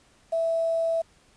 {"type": "tone with quantisation", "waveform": "sine", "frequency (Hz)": 659.3, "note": "E5", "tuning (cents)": 0, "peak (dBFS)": -22, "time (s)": [0.32, 1.02], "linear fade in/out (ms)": 10, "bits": 8, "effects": ["pink hiss -60 dBFS RMS until 1.36 s", "resampled to 22050 Hz"]}